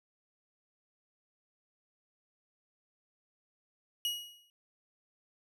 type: tone with exponential decay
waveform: 40% pulse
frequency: 2900 Hz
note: F#7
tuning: 35 cents flat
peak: -28 dBFS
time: 4.05-4.5 s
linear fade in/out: 1 ms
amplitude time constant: 97 ms
effects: none

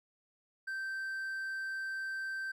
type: tone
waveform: triangle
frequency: 1559 Hz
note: G6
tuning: 10 cents flat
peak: -34 dBFS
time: 0.67-2.52 s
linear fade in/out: 10 ms
effects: none

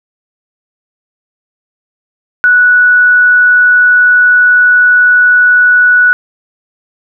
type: tone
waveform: sine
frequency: 1474 Hz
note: F#6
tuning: 7 cents flat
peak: -3 dBFS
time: 2.44-6.13 s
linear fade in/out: 0 ms
effects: none

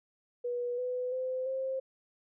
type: tone with pitch steps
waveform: sine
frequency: 486.2 / 499.9 / 513.9 / 528.4 Hz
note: B4 / B4 / C5 / C5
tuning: -27 / +21 / -31 / +17 cents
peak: -31 dBFS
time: 0.44-1.8 s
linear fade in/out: 10 ms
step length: 340 ms
effects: none

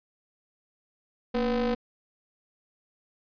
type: ring-modulated tone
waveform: square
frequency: 128.7 Hz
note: C3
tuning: 28 cents flat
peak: -22 dBFS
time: 1.34-1.75 s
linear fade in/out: 10 ms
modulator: 360 Hz
effects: resampled to 11025 Hz

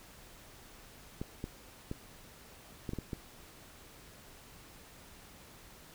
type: clicks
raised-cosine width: 3 ms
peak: -24 dBFS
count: 7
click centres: 1.215 / 1.441 / 1.914 / 2.892 / 2.934 / 2.987 / 3.132 s
effects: pink hiss -55 dBFS RMS until 5.94 s

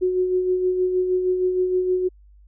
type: tone with tremolo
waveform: sine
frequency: 367 Hz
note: F#4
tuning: 14 cents flat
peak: -16 dBFS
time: 0.01-2.09 s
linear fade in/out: 20 ms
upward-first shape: sine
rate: 6.4 Hz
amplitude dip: 45%
effects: added 50 Hz sine -47 dBFS peak until 2.47 s

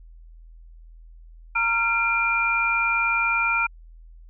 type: tone cluster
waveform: sine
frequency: 922 / 1378 / 2388 Hz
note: A#5 / F6 / D7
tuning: -19 / -24 / +28 cents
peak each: -28 / -23 / -22 dBFS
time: 1.55-3.67 s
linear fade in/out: 10 ms
effects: added 41 Hz sine -43 dBFS peak until 4.29 s

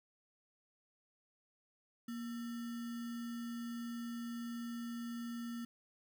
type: tone with sample-and-hold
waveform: sine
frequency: 235.7 Hz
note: A#3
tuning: 19 cents sharp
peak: -40 dBFS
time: 2.08-5.65 s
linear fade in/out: 5 ms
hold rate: 1575 Hz
effects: none

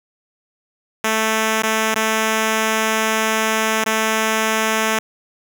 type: tone with dropouts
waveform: 5% pulse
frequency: 220 Hz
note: A3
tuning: in tune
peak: -5 dBFS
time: 1.04-4.99 s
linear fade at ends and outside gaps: 5 ms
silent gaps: 1.623-1.633 / 1.944-1.958 / 3.841-3.861 s
effects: none

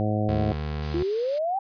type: harmonic tone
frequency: 106.1 Hz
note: G#2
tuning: 38 cents sharp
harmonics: 1 / 2 / 3 / 4 / 5 / 6 / 7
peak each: -25 / -28 / -31 / -36 / -32 / -33 / -33 dBFS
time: 0-0.52 s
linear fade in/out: 0 ms
type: tone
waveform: 25% pulse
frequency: 75.3 Hz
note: D2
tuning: 44 cents sharp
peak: -24 dBFS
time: 0.29-1.03 s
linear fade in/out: 0 ms
type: noise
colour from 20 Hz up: blue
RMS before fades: -36 dBFS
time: 0.82-1.39 s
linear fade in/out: 10 ms
type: exponential sweep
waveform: sine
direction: up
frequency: 329.6 to 803 Hz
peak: -23 dBFS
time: 0.94-1.59 s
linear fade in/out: 5 ms
effects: resampled to 11025 Hz

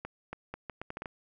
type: accelerating click train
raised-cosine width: 0.5 ms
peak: -23 dBFS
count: 9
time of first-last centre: 0.05-1.058 s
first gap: 280 ms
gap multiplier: 0.75
effects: none

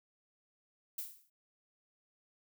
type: noise with exponential decay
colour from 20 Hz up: violet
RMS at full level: -37 dBFS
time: 0.98-1.3 s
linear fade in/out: 5 ms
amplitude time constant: 68 ms
effects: none

